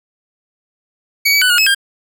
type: tone with pitch steps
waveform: 25% pulse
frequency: 2254 / 2282 / 1494 / 1436 / 2584 / 1603 Hz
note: C#7 / C#7 / F#6 / F6 / E7 / G6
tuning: +28 / +50 / +16 / +48 / -35 / +38 cents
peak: -6 dBFS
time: 1.25-1.748 s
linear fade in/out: 10 ms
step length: 83 ms
effects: none